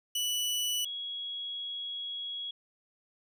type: tone pair in turn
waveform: sawtooth / sine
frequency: 2960 / 3327 Hz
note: F#7 / G#7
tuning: 0 / +2 cents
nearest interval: major second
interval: 202 cents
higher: second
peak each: -26 / -35 dBFS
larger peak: first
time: 0.15-0.85 / 0.85-2.51 s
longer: second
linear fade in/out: 5 ms
effects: none